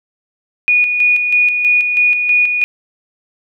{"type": "tone with tremolo", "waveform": "sine", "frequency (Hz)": 2458, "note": "D#7", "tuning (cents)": -22, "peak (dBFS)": -8, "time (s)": [0.68, 2.64], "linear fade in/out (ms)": 0, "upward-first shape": "square", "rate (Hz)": 3.1, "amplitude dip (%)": 45, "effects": []}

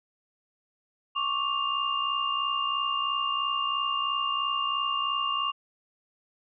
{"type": "tone cluster", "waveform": "sine", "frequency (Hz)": [1095, 1158, 2803], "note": ["C#6", "D6", "F7"], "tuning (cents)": [-22, -25, 6], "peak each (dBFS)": -30, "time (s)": [1.15, 5.52], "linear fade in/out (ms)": 20, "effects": []}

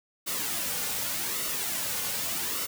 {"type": "noise with flanger", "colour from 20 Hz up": "white", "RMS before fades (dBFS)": -31, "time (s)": [0.26, 2.67], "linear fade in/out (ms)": 20, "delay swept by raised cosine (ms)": [1.2, 3.1], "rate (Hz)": 0.85, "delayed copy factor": -0.55, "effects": []}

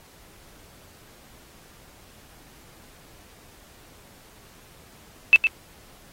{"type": "tone with echo", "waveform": "sine", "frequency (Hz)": 2637, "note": "E7", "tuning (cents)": 0, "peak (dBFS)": -8, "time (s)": [5.33, 5.36], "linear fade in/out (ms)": 0, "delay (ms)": 110, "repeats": 1, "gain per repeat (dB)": -8, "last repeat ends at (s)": 5.47, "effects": ["pink hiss -52 dBFS RMS until 6.12 s", "AAC 48 kbps"]}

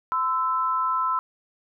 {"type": "tone pair together", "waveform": "sine", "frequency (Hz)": [1023.2, 1320], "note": ["C6", "E6"], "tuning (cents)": [-39, 2], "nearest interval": "major third", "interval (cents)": 441, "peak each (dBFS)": [-24, -24], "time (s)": [0.12, 1.19], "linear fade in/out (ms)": 0, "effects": []}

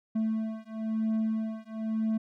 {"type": "beating tone pair", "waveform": "triangle", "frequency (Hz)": [220, 221], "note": ["A3", "A3"], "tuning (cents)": [0, 8], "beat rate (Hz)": 1, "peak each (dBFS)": -29, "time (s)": [0.15, 2.18], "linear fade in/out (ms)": 10, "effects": []}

